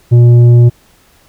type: tone with tanh clipping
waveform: sine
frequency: 120 Hz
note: B2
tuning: 49 cents flat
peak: -3 dBFS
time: 0.11-0.7 s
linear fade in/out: 20 ms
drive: 7 dB
effects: pink hiss -48 dBFS RMS until 1.28 s